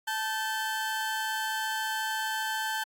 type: tone pair together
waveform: 30% pulse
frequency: 874.6 / 1548 Hz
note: A5 / G6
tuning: -11 / -22 cents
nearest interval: minor seventh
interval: 989 cents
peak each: -29 / -30 dBFS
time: 0.07-2.84 s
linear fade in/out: 10 ms
effects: AAC 64 kbps